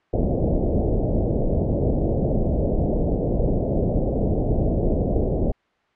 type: low-pass noise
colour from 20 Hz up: pink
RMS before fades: -21 dBFS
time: 0.13-5.52 s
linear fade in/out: 5 ms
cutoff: 660 Hz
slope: 48 dB/octave
effects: white hiss -64 dBFS RMS until 5.95 s + low-pass 2000 Hz 12 dB/octave